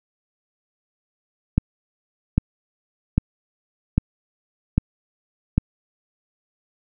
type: click train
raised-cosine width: 5 ms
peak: -3 dBFS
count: 6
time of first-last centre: 1.58-5.58 s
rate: 1.25 Hz
effects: none